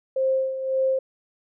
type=tone with tremolo; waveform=sine; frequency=528 Hz; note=C5; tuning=16 cents sharp; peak=-18 dBFS; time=0.16-0.99 s; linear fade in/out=5 ms; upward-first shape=sine; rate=1.8 Hz; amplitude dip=65%; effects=none